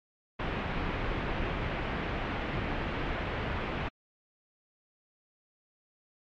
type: low-pass noise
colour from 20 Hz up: pink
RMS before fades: -33 dBFS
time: 0.39-3.89 s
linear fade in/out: 10 ms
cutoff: 2800 Hz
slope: 24 dB/octave
effects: MP3 64 kbps